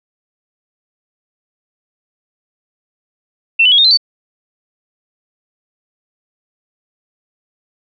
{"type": "tone with pitch steps", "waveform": "sine", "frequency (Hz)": [2696, 2991, 3319, 3683, 4086, 4534], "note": ["E7", "F#7", "G#7", "A#7", "C8", "C#8"], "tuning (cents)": [38, 18, -2, -22, -42, 38], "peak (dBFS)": -6, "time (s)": [3.59, 3.974], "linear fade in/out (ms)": 10, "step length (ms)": 64, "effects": []}